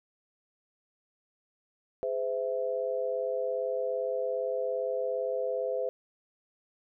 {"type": "chord", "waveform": "sine", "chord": "Ab augmented", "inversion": "none", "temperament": "equal with one note detuned", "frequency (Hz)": [415.3, 512.8, 659.3], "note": ["Ab4", "C5", "E5"], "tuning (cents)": [0, -35, 0], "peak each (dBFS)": [-36, -30, -35], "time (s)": [2.03, 5.89], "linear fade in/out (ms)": 0, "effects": []}